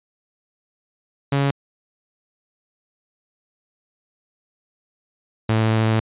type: tone pair in turn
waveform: sawtooth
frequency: 139.6 / 110.8 Hz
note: C#3 / A2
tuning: +13 / +13 cents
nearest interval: major third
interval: 400 cents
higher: first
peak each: -13 / -12 dBFS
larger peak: second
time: 1.32-1.51 / 5.49-6 s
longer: second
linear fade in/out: 5 ms
effects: resampled to 8000 Hz